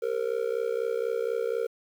triangle tone with amplitude modulation, 463.5 Hz, A#4, 10 cents flat, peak -20 dBFS, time 0.02-1.67 s, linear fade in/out 10 ms, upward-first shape sine, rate 64.1 Hz, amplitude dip 95%, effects 9-bit

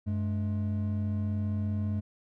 triangle tone pair together, 96.37 / 211.4 Hz, G2 / G#3, -29 / +31 cents, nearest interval octave + major second, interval 1360 cents, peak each -27 / -31 dBFS, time 0.06-2.01 s, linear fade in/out 20 ms, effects none

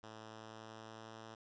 5% pulse tone with pitch glide, 110 to 111.6 Hz, A2 to A2, 0 to +25 cents, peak -39 dBFS, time 0.03-1.35 s, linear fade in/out 5 ms, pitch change +25 cents, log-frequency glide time 0.16-1.22 s, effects resampled to 16000 Hz

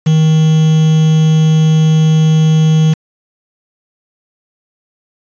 triangle tone with quantisation, 157.5 Hz, D#3, 21 cents sharp, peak -4 dBFS, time 0.06-2.94 s, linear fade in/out 10 ms, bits 4, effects resampled to 16000 Hz

